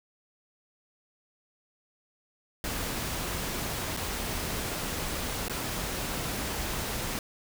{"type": "noise with dropouts", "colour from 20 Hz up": "pink", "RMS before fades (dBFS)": -33, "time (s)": [2.64, 7.19], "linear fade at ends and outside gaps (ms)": 1, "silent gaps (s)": [[3.966, 3.972], [5.483, 5.497]], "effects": []}